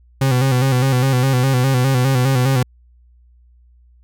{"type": "tone with vibrato", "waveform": "40% pulse", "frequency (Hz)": 130, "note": "C3", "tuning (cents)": -11, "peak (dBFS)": -12, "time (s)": [0.21, 2.63], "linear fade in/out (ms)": 5, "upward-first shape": "square", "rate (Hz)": 4.9, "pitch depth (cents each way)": 63, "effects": ["added 60 Hz sine -47 dBFS peak until 4.03 s"]}